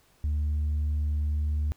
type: tone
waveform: sine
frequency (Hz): 74.9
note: D2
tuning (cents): +35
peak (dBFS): -22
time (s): 0.24-1.72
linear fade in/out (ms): 0
effects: tanh soft clip ceiling -23 dBFS + pink hiss -63 dBFS RMS until 1.76 s